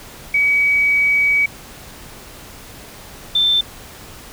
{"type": "tone pair in turn", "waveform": "sine", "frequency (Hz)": [2270, 3553], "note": ["C#7", "A7"], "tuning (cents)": [41, 16], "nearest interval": "minor sixth", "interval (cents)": 775, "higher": "second", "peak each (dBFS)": -12, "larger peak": "neither", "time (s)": [[0.34, 1.46], [3.35, 3.61]], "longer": "first", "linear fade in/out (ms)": 5, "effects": ["pink hiss -38 dBFS RMS until 4.32 s"]}